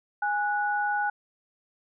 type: tone pair together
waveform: sine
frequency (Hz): 826 / 1471.8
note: G#5 / F#6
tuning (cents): -10 / -10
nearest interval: minor seventh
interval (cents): 1000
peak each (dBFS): -26 / -28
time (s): 0.22-1.1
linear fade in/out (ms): 5
effects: none